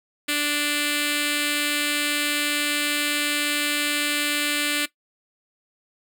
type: tone with notch filter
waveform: 5% pulse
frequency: 293.7 Hz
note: D4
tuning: in tune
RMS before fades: -24 dBFS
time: 0.28-4.86 s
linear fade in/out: 10 ms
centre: 830 Hz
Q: 0.56
effects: noise-tail reverb RT60 0.1 s tail -17 dB re dry